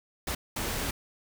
pink noise bursts at uneven times, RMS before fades -32 dBFS, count 2, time 0.27-0.35 / 0.56-0.91 s, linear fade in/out 5 ms, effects none

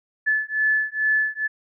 sine beating tone pair, 1731 / 1733.3 Hz, A6 / A6, -29 / -26 cents, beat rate 2.3 Hz, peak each -22 dBFS, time 0.26-1.48 s, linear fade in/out 20 ms, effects none

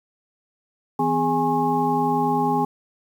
sine tone cluster, 163.5 / 254.2 / 412.1 / 829 / 1081 Hz, E3 / C4 / G#4 / G#5 / C#6, -14 / -50 / -13 / -3 / -44 cents, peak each -28 / -24 / -26 / -21 / -29 dBFS, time 0.99-2.65 s, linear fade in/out 5 ms, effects 8-bit

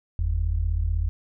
sine tone pair together, 46.05 / 82.1 Hz, F#1 / E2, -7 / -6 cents, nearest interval minor seventh, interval 1001 cents, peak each -24 dBFS, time 0.19-1.09 s, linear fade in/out 0 ms, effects none

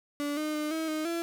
35% pulse tone with pitch steps, 289.8 / 305.9 / 302.4 / 320.4 / 310.4 / 337 Hz, D4 / D#4 / D#4 / E4 / D#4 / E4, -23 / -29 / -49 / -49 / -4 / +38 cents, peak -28 dBFS, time 0.2-1.22 s, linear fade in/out 0 ms, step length 170 ms, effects none

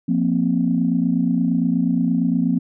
sine chord, F suspended fourth, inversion none, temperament equal, 174.61 / 233.1 / 261.6 Hz, F3 / Bb3 / C4, 0 / 0 / 0 cents, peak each -20 dBFS, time 0.08-2.59 s, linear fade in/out 10 ms, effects tanh soft clip ceiling -6 dBFS

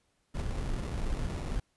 brown noise with sample-and-hold, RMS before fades -33 dBFS, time 0.34-1.6 s, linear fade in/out 5 ms, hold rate 1575 Hz, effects pink hiss -74 dBFS RMS until 1.76 s + resampled to 24000 Hz

